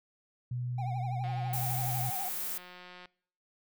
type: tone with pitch glide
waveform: sine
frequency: 123.2 to 124.2 Hz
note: B2 to B2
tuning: -4 to +10 cents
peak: -32 dBFS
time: 0.51-2.1 s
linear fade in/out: 5 ms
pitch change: +14 cents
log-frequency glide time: 0.61-1.37 s
type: tone with vibrato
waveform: triangle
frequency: 762 Hz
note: G5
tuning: 49 cents flat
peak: -35 dBFS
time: 0.78-2.29 s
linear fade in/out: 5 ms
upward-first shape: triangle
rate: 12 Hz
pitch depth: 130 cents each way
type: click train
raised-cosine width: 0.3 ms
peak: -33 dBFS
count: 328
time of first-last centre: 1.24-3.057 s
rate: 180 Hz
type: noise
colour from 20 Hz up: violet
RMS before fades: -36 dBFS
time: 1.53-2.58 s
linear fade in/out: 5 ms
effects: noise-tail reverb RT60 0.6 s tail -23 dB re dry